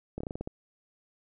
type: slowing click train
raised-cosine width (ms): 2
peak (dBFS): -22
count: 8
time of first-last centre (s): 0.18-0.474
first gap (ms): 25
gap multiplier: 1.17
effects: none